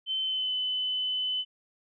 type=tone with pitch glide; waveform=sine; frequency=3075 to 3020 Hz; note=G7 to F#7; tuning=-34 to +35 cents; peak=-27 dBFS; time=0.06-1.45 s; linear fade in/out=50 ms; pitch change=-31 cents; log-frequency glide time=0.21-0.53 s; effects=none